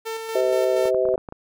sawtooth tone with tremolo, 448.3 Hz, A4, 32 cents sharp, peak -23 dBFS, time 0.05-0.91 s, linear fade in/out 20 ms, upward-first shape square, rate 4.2 Hz, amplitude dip 35%
harmonic tone, 128.1 Hz, C3, 36 cents flat, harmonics 3 / 4 / 5, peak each -22 / -22 / -22 dBFS, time 0.35-1.16 s, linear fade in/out 5 ms
clicks, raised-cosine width 1 ms, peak -21 dBFS, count 8, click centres 0.855 / 0.946 / 1.054 / 1.088 / 1.141 / 1.179 / 1.288 / 1.324 s
effects none

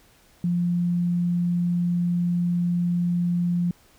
sine tone, 174.61 Hz, F3, in tune, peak -20 dBFS, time 0.44-3.71 s, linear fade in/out 2 ms, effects pink hiss -57 dBFS RMS until 3.98 s

